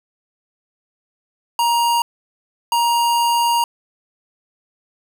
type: tone bursts at uneven times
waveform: square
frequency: 942 Hz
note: A#5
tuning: 18 cents sharp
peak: -15 dBFS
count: 2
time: 1.59-2.02 / 2.72-3.64 s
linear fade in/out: 2 ms
effects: none